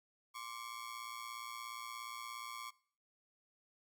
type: ring-modulated tone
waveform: sawtooth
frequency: 1108.7 Hz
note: C#6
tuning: in tune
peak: -38 dBFS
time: 0.34-2.71 s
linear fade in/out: 20 ms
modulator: 58.5 Hz
effects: noise-tail reverb RT60 0.5 s tail -21 dB re dry + Opus 48 kbps